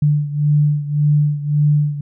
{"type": "beating tone pair", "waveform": "sine", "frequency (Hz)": [147.4, 149.2], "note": ["D3", "D3"], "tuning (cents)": [7, 28], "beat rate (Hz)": 1.8, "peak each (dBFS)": [-14, -18], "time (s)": [0.02, 2.01], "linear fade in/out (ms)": 5, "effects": []}